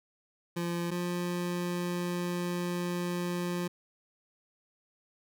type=tone pair in turn; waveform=25% pulse; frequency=172.2 / 176.12 Hz; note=F3 / F3; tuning=-24 / +15 cents; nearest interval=unison; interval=39 cents; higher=second; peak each=-27 dBFS; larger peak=neither; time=0.56-0.91 / 0.91-3.68 s; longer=second; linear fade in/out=10 ms; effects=none